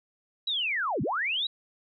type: linear two-way sweep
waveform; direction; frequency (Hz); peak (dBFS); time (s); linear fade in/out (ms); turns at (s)
sine; down then up; 3958 to 104 to 3958; -26; 0.47-1.47; 5; 1.02
effects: none